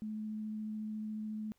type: tone with vibrato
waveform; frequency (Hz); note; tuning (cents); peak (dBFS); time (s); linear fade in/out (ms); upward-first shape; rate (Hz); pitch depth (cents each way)
sine; 215.1; A3; -39; -37; 0.02-1.52; 0; sine; 14; 8
effects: pink hiss -75 dBFS RMS until 1.58 s